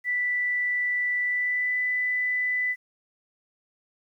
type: tone with pitch glide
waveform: sine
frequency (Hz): 1974 to 1994.6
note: B6 to B6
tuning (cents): -1 to +17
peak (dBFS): -23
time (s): 0.04-2.76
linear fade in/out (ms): 50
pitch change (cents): +18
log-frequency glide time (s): 1.22-1.78
effects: 10-bit